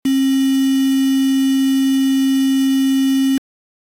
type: tone with quantisation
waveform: sine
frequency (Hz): 268.4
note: C4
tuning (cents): +44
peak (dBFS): -12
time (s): 0.05-3.38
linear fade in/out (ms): 5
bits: 4
effects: AAC 48 kbps